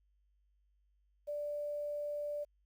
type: tone with quantisation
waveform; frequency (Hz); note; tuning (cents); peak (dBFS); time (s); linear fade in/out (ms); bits
sine; 587.3; D5; 0; -36; 1.27-2.45; 20; 11
effects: added 50 Hz sine -70 dBFS peak until 2.65 s